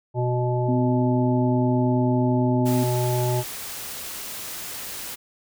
harmonic tone, 123.47 Hz, B2, in tune, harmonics 1 / 3 / 5 / 7, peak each -22 / -27 / -29 / -30 dBFS, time 0.14-3.44 s, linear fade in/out 50 ms
sine tone, 252.6 Hz, B3, 39 cents sharp, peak -21 dBFS, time 0.68-2.84 s, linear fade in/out 10 ms
white noise, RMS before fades -34 dBFS, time 2.65-5.16 s, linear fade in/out 20 ms
effects none

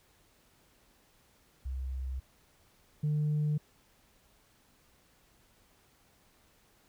sine tone pair in turn, 65.3 / 150.11 Hz, C2 / D3, -3 / +38 cents, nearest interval octave + major second, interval 1441 cents, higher second, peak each -33 / -25 dBFS, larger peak second, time 1.65-2.2 / 3.03-3.58 s, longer neither, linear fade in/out 10 ms, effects tanh soft clip ceiling -25 dBFS + pink hiss -66 dBFS RMS until 6.88 s

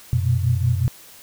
sine tone cluster, 90.9 / 120 / 125.4 Hz, F#2 / B2 / B2, -30 / -49 / +27 cents, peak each -21 dBFS, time 0.13-0.88 s, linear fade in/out 0 ms, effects white hiss -45 dBFS RMS until 1.22 s

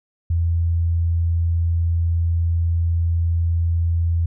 sine tone, 84.1 Hz, E2, 35 cents sharp, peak -16 dBFS, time 0.3-4.26 s, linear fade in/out 5 ms, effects none

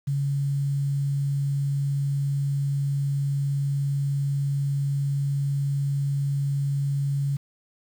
sine tone with quantisation, 140.1 Hz, C#3, 19 cents sharp, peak -22 dBFS, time 0.07-7.37 s, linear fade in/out 10 ms, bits 8, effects none

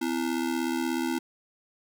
square ring-modulated tone, 293.7 Hz, D4, in tune, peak -24 dBFS, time 0.01-1.19 s, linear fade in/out 10 ms, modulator 38.3 Hz, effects none

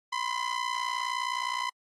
sawtooth ring-modulated tone, 1015 Hz, B5, 47 cents sharp, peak -22 dBFS, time 0.12-1.7 s, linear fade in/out 10 ms, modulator 29.8 Hz, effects low-pass 6000 Hz 12 dB/octave + AAC 64 kbps

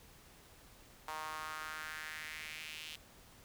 sawtooth tone with high-pass filter sweep, 155.56 Hz, D#3, in tune, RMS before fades -45 dBFS, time 1.08-2.96 s, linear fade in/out 0 ms, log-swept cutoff 930 to 3000 Hz, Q 3, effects pink hiss -60 dBFS RMS until 3.44 s

